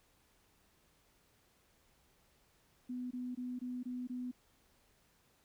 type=tone bursts; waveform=sine; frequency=249.1 Hz; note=B3; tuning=15 cents sharp; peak=-38 dBFS; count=6; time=2.89-4.315 s; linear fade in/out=10 ms; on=220 ms; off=21 ms; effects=pink hiss -71 dBFS RMS until 5.44 s